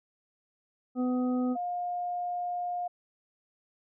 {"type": "harmonic tone", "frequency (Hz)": 251.1, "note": "B3", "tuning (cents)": 29, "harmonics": [1, 2, 3, 5], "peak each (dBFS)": [-26, -36, -40, -44], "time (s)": [0.95, 1.57], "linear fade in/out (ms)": 50}
{"type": "tone", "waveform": "sine", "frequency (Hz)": 710, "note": "F5", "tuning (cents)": 28, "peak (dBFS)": -30, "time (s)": [1.55, 2.88], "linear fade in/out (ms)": 10}
{"effects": []}